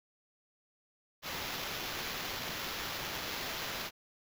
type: noise with sample-and-hold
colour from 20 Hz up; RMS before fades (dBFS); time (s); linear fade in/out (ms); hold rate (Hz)
white; -39; 1.22-3.91; 50; 8820
effects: none